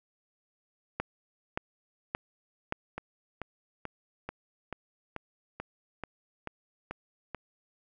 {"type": "two click trains", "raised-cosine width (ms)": 0.5, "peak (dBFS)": [-15, -21], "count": [4, 11], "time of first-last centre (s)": [[1, 2.724], [2.98, 7.347]], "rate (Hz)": [1.74, 2.29], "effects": []}